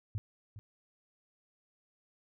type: tone with echo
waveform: sine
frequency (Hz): 104.6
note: G#2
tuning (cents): +13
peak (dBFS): -32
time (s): 0.15-0.18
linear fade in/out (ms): 0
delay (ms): 410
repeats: 1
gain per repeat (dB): -12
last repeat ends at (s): 0.59
effects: none